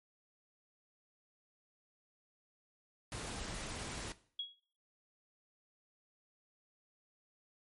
pink noise, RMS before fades -43 dBFS, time 3.12-4.12 s, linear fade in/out 0 ms
sine tone with exponential decay, 3322 Hz, G#7, in tune, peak -34 dBFS, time 4.39-4.6 s, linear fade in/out 5 ms, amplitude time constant 44 ms
effects noise-tail reverb RT60 0.5 s tail -17 dB re dry + MP3 48 kbps

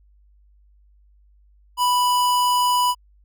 square tone, 987.8 Hz, B5, in tune, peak -17 dBFS, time 1.77-2.95 s, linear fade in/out 50 ms, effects added 50 Hz sine -52 dBFS peak until 3.24 s

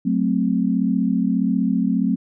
sine chord, F# diminished, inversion none, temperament equal, 185 / 220 / 261.6 Hz, F#3 / A3 / C4, 0 / 0 / 0 cents, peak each -21 dBFS, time 0.05-2.16 s, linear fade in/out 10 ms, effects none

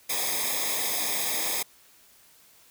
white noise with comb filter, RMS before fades -28 dBFS, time 0.09-1.63 s, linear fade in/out 10 ms, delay 0.69 ms, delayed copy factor -0.95, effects white hiss -57 dBFS RMS until 2.7 s

